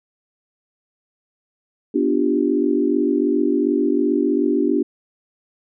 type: chord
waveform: sine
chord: G dominant seventh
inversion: first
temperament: equal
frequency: 246.9 / 293.7 / 349.2 / 392 Hz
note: B3 / D4 / F4 / G4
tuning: 0 / 0 / 0 / 0 cents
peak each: -22 / -19 / -22 / -22 dBFS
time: 1.94-4.83 s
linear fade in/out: 10 ms
effects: none